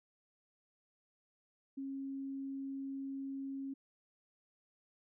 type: tone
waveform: sine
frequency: 272 Hz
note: C#4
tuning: 33 cents flat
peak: -39 dBFS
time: 1.77-3.74 s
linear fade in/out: 10 ms
effects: none